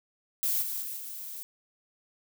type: noise with level steps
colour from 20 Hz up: violet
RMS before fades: -28 / -34 / -37 / -40 dBFS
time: 0.43-1.43 s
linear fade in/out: 0 ms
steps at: 0.61 / 0.81 / 0.96 s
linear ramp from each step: 20 ms
effects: none